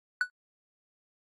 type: tone with exponential decay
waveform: triangle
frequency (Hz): 1480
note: F#6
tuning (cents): 0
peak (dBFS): -18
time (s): 0.21-0.3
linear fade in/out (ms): 1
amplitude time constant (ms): 18
effects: AAC 32 kbps

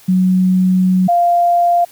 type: tone pair in turn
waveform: sine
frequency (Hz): 185 / 695.6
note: F#3 / F5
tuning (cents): 0 / -7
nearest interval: octave + major seventh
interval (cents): 2293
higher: second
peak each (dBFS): -9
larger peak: neither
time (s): 0.08-1.08 / 1.08-1.85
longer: first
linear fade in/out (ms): 10
effects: white hiss -44 dBFS RMS until 1.91 s

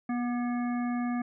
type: harmonic tone with a mistuned harmonic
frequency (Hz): 242.8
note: B3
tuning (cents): -29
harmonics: 1 / 3 / 5 / 7 / 9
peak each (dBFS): -28 / -38 / -42 / -45 / -47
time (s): 0.09-1.22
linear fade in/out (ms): 5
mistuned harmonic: 5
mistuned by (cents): -23
effects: none

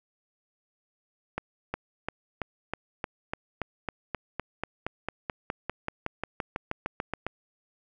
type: accelerating click train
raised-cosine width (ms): 0.5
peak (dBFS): -15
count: 27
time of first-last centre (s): 1.38-7.266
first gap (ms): 360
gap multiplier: 0.96
effects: none

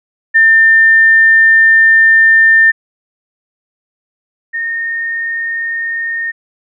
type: tone pair in turn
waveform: sine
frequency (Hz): 1800 / 1835.7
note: A6 / A#6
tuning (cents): +39 / -27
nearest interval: unison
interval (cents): 34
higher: second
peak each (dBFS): -4 / -15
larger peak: first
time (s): 0.34-2.72 / 4.53-6.32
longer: first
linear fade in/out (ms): 20
effects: none

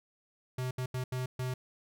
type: tone bursts at uneven times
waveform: square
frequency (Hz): 127.6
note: C3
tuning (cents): -43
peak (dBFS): -33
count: 5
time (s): 0.58-0.71 / 0.78-0.86 / 0.94-1.04 / 1.12-1.26 / 1.39-1.54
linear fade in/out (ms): 5
effects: none

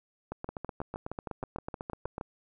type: two click trains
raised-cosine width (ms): 1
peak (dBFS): -22 / -22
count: 12 / 16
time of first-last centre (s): 0.49-2.211 / 0.32-2.181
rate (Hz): 6.39 / 8.06
effects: none

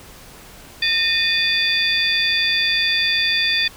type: tone cluster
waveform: sine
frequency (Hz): 1829 / 2475 / 3496 / 4573 / 4743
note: A#6 / D#7 / A7 / D8 / D8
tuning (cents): -33 / -10 / -12 / -47 / +16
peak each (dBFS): -22 / -22 / -20 / -27 / -24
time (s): 0.82-3.68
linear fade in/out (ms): 5
effects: pink hiss -42 dBFS RMS until 3.76 s

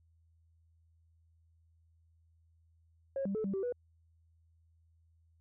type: tone with pitch steps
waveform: sine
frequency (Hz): 544 / 197 / 435.4 / 195.5 / 387.1 / 488.8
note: C#5 / G3 / A4 / G3 / G4 / B4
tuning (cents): -33 / +9 / -18 / -4 / -22 / -18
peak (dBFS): -31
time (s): 3.16-3.724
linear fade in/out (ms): 2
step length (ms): 94
effects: tanh soft clip ceiling -29 dBFS + added 82 Hz sine -65 dBFS peak until 5.4 s

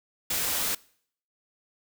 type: noise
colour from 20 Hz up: white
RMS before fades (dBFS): -28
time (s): 0.3-0.75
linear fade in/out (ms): 5
effects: noise-tail reverb RT60 0.6 s tail -23 dB re dry

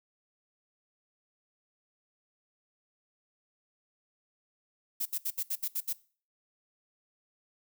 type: noise bursts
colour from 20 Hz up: violet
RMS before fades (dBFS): -32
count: 8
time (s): 5-5.932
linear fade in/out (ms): 10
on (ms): 57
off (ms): 68
effects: noise-tail reverb RT60 0.4 s tail -20 dB re dry

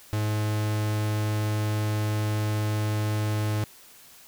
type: tone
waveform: 45% pulse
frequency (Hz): 106.2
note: G#2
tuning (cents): +39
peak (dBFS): -24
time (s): 0.13-3.64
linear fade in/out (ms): 0
effects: white hiss -51 dBFS RMS until 4.27 s

